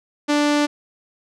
sawtooth tone with low-pass filter, 293.7 Hz, D4, in tune, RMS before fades -18 dBFS, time 0.28-0.67 s, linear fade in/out 20 ms, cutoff 6500 Hz, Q 0.93, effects none

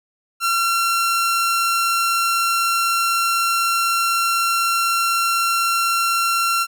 sawtooth tone, 1364 Hz, F6, 41 cents flat, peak -13 dBFS, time 0.4-6.67 s, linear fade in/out 50 ms, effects none

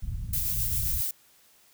pink low-pass noise, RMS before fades -33 dBFS, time 0.02-1.01 s, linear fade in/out 5 ms, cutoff 130 Hz, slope 24 dB/octave
violet noise with tremolo, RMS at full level -28 dBFS, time 0.33-1.11 s, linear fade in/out 5 ms, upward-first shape sine, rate 7.6 Hz, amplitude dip 30%
effects white hiss -60 dBFS RMS until 1.73 s

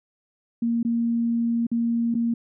sine tone with dropouts, 233.1 Hz, A#3, in tune, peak -20 dBFS, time 0.62-2.34 s, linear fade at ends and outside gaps 5 ms, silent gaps 0.83-0.849 / 1.668-1.715 / 2.143-2.15 s, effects none

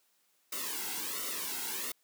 white noise with flanger, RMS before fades -37 dBFS, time 0.52-1.92 s, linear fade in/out 5 ms, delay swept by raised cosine 1.2 to 1.71 ms, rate 1.4 Hz, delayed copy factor -0.85, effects white hiss -72 dBFS RMS until 2.03 s + high-pass 200 Hz 12 dB/octave

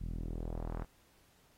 sawtooth tone with low-pass filter sweep, 40.78 Hz, E1, 18 cents flat, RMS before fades -39 dBFS, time 0-0.85 s, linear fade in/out 20 ms, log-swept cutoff 170 to 1400 Hz, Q 1.3, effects pink hiss -68 dBFS RMS until 1.57 s + AAC 48 kbps

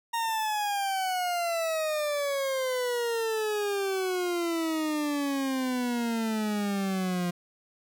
40% pulse exponential sweep, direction down, 932.3 to 174.61 Hz, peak -26 dBFS, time 0.13-7.31 s, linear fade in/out 10 ms, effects none

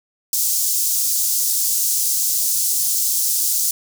pink high-pass noise, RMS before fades -19 dBFS, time 0.33-3.71 s, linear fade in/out 2 ms, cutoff 5800 Hz, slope 24 dB/octave, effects none

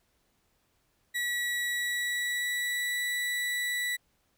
35% pulse tone with pitch glide, 1937 to 1958.4 Hz, B6 to B6, -34 to -15 cents, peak -27 dBFS, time 1.14-3.97 s, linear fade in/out 20 ms, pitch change +19 cents, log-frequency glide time 1.69-3.02 s, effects pink hiss -72 dBFS RMS until 4.37 s

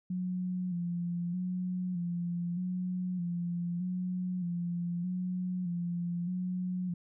sine tone with vibrato, 177.7 Hz, F3, 30 cents sharp, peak -31 dBFS, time 0.1-6.94 s, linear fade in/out 5 ms, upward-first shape square, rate 0.81 Hz, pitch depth 42 cents each way, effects none

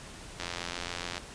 click train, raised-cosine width 0.2 ms, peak -17 dBFS, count 69, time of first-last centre 0.4-1.18 s, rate 87.2 Hz, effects pink hiss -46 dBFS RMS until 1.34 s + resampled to 22050 Hz

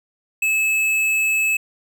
triangle tone with tanh clipping, 2600 Hz, E7, 24 cents flat, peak -18 dBFS, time 0.42-1.57 s, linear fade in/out 5 ms, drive 17 dB, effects none

